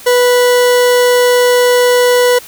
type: tone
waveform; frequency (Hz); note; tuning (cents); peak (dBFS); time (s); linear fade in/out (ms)
40% pulse; 492; B4; -7; -6; 0.06-2.39; 10
effects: white hiss -34 dBFS RMS until 2.47 s